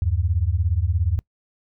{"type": "beating tone pair", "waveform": "sine", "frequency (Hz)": [77.78, 94.78], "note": ["D#2", "F#2"], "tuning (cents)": [0, 42], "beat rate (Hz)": 17, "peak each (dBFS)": -21, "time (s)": [0.02, 1.19], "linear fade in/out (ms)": 0, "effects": ["noise-tail reverb RT60 0.1 s tail -24 dB re dry"]}